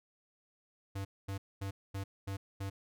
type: tone bursts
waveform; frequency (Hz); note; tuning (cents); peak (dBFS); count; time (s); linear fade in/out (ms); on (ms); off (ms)
square; 97.9; G2; -2; -37; 6; 0.95-2.7; 10; 100; 230
effects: none